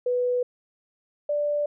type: tone pair in turn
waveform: sine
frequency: 493.9 / 587.3 Hz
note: B4 / D5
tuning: 0 / 0 cents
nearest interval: minor third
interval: 300 cents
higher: second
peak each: -21 / -22 dBFS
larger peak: first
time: 0.06-0.43 / 1.29-1.66 s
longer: neither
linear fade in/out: 5 ms
effects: none